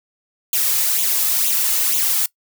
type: noise with flanger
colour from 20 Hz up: blue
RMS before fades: -18 dBFS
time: 0.53-2.26 s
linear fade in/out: 2 ms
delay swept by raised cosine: 0.29 to 2.39 ms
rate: 2.1 Hz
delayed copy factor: +0.65
effects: noise-tail reverb RT60 0.1 s tail -22 dB re dry